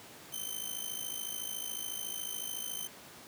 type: tone with amplitude modulation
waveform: 5% pulse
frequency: 3089 Hz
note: G7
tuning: 26 cents flat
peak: -25 dBFS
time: 0.32-2.88 s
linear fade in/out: 20 ms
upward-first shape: sine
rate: 53.9 Hz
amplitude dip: 75%
effects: pink hiss -51 dBFS RMS until 3.27 s + high-pass 150 Hz 12 dB/octave